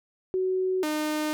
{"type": "tone pair in turn", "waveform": ["sine", "sawtooth"], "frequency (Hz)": [373.3, 305.1], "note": ["F#4", "D#4"], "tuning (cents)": [15, -34], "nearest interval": "minor third", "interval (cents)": 349, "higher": "first", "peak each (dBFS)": [-23, -22], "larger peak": "second", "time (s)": [[0.34, 0.83], [0.83, 1.33]], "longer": "second", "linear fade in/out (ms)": 0, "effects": []}